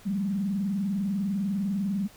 sine tone with vibrato, 196 Hz, G3, in tune, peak -25 dBFS, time 0.05-2.08 s, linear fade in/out 20 ms, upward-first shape sine, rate 20 Hz, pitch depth 160 cents each way, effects pink hiss -53 dBFS RMS until 2.16 s

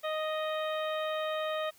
harmonic tone, 622.3 Hz, D#5, in tune, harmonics 1 / 2 / 3 / 4 / 5 / 6, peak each -32 / -37 / -42 / -46 / -45 / -45 dBFS, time 0.03-1.71 s, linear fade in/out 20 ms, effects white hiss -61 dBFS RMS until 1.78 s

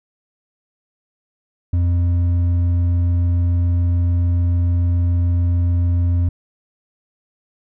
sine tone with hard clipping, 87.31 Hz, F2, in tune, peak -15 dBFS, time 1.73-6.29 s, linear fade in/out 5 ms, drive 4 dB, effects none

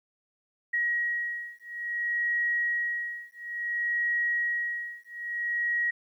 sine beating tone pair, 1900 / 1900.58 Hz, A#6 / A#6, +33 / +33 cents, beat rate 0.58 Hz, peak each -30 / -30 dBFS, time 0.73-5.91 s, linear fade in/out 10 ms, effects 11-bit

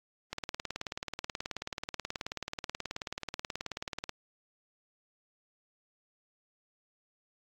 click train, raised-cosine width 0.2 ms, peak -18 dBFS, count 71, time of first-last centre 0.33-4.093 s, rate 18.6 Hz, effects AAC 48 kbps

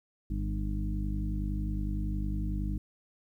harmonic tone with a mistuned harmonic, 50.9 Hz, G#1, 34 cents flat, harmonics 1 / 2 / 3 / 4 / 5 / 6, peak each -31 / -38 / -40 / -38 / -49 / -41 dBFS, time 0.3-2.78 s, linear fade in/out 5 ms, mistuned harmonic 4, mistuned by -22 cents, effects 11-bit

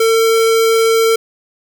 square tone, 451.3 Hz, A4, 44 cents sharp, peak -10 dBFS, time 0-1.16 s, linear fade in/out 5 ms, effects none

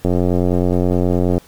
click train, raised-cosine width 2 ms, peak -4 dBFS, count 120, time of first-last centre 0.05-1.38 s, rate 89.5 Hz, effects pink hiss -47 dBFS RMS until 1.47 s

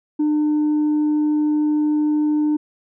sine tone with tanh clipping, 301.1 Hz, D4, 43 cents sharp, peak -16 dBFS, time 0.19-2.57 s, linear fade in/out 10 ms, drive 1 dB, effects none

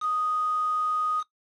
sine tone with quantisation, 1244.5 Hz, D#6, in tune, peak -24 dBFS, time 0-1.24 s, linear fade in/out 50 ms, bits 6, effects noise-tail reverb RT60 0.1 s tail -17 dB re dry + low-pass 4000 Hz 12 dB/octave

